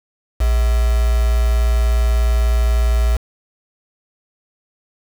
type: tone with quantisation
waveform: sine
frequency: 58.27 Hz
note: A#1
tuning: in tune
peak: -12 dBFS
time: 0.4-3.17 s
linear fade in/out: 10 ms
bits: 4
effects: none